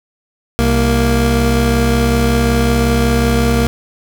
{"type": "tone pair together", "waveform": "25% pulse", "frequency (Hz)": [65.41, 233.4], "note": ["C2", "A#3"], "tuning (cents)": [0, 2], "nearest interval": "octave + minor seventh", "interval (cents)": 2202, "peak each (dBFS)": -10, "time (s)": [0.59, 3.67], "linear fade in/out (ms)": 0, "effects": []}